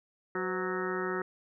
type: harmonic tone with a mistuned harmonic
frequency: 185 Hz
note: F#3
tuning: in tune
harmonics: 1 / 2 / 3 / 4 / 5 / 6 / 7 / 8 / 9 / 10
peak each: -40 / -33 / -43 / -47 / -43 / -46 / -38 / -42 / -45 / -40 dBFS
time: 0.35-1.22 s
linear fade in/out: 2 ms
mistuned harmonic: 3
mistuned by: -120 cents
effects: none